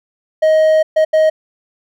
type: tone bursts at uneven times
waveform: triangle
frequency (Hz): 628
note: D#5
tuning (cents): +16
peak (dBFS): -6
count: 3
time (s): 0.42-0.83 / 0.96-1.05 / 1.13-1.3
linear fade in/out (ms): 10
effects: none